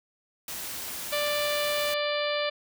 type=noise; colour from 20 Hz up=white; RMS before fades=-36 dBFS; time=0.48-1.94 s; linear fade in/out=2 ms
type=harmonic tone; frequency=589 Hz; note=D5; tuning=5 cents sharp; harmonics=1 / 2 / 3 / 4 / 5 / 6 / 7 / 8; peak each=-28 / -35 / -36 / -35 / -37 / -36 / -39 / -41 dBFS; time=1.12-2.5 s; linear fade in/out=10 ms
effects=none